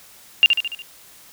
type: tone with echo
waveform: sine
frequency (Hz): 2794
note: F7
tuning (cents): 0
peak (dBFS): -7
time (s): 0.43-0.46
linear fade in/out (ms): 0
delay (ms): 72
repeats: 5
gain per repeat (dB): -5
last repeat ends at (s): 0.82
effects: white hiss -47 dBFS RMS until 1.32 s